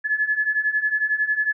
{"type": "beating tone pair", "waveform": "sine", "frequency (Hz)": [1708, 1719], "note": ["G#6", "A6"], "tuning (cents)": [48, -41], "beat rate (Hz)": 11, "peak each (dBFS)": [-24, -21], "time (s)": [0.04, 1.53], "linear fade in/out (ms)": 20, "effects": []}